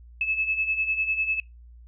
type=beating tone pair; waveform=sine; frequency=2596 / 2606 Hz; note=E7 / E7; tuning=-27 / -20 cents; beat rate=10 Hz; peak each=-30 / -24 dBFS; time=0.21-1.4 s; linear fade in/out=2 ms; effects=noise-tail reverb RT60 0.2 s tail -23 dB re dry + added 59 Hz sine -45 dBFS peak until 1.87 s